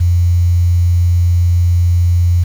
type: tone with quantisation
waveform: sine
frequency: 87.31 Hz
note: F2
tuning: in tune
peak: -8 dBFS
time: 0-2.44 s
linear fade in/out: 10 ms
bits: 6
effects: none